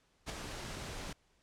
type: noise with ADSR envelope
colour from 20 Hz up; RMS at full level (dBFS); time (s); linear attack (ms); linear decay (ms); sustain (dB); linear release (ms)
pink; -37; 0.26-1.13; 36; 7; -6; 5
effects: pink hiss -72 dBFS RMS until 1.42 s + low-pass 8000 Hz 12 dB/octave